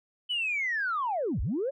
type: linear two-way sweep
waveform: sine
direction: down then up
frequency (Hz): 3024 to 40.32 to 581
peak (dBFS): -26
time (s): 0.29-1.71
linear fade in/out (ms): 20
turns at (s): 1.41
effects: tanh soft clip ceiling -22 dBFS